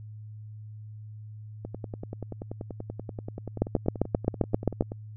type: two click trains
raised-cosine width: 2 ms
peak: -9 / -22 dBFS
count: 10 / 35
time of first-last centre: 3.62-4.809 / 1.65-4.919 s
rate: 7.57 / 10.4 Hz
effects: added 107 Hz sine -40 dBFS peak until 5.16 s